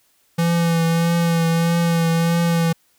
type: tone with vibrato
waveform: square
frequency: 167.6 Hz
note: E3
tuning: 29 cents sharp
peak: -16 dBFS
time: 0.38-2.73 s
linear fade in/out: 10 ms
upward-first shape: triangle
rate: 1.6 Hz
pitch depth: 28 cents each way
effects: white hiss -61 dBFS RMS until 2.98 s